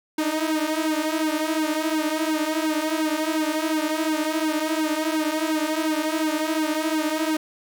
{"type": "tone with flanger", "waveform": "sawtooth", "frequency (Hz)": 312.3, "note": "D#4", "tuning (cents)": 7, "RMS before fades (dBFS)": -24, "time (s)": [0.18, 7.37], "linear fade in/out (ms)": 5, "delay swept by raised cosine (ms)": [1.6, 7.2], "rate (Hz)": 2.8, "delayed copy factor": -0.7, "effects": []}